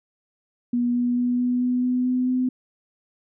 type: tone with pitch steps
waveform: sine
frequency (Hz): 242 / 243.7 / 245.4 / 247.1 / 248.8 / 250.5 / 252.3 / 254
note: B3 / B3 / B3 / B3 / B3 / B3 / B3 / B3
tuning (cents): -35 / -23 / -11 / +1 / +13 / +25 / +37 / +49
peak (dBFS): -19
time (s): 0.73-2.49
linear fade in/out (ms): 5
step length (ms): 220
effects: none